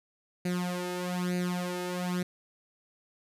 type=tone with flanger; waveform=sawtooth; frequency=179.1 Hz; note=F3; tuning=44 cents sharp; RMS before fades=-32 dBFS; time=0.45-2.23 s; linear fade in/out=5 ms; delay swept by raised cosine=0.45 to 2.35 ms; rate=1.1 Hz; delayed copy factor=+0.8; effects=resampled to 32000 Hz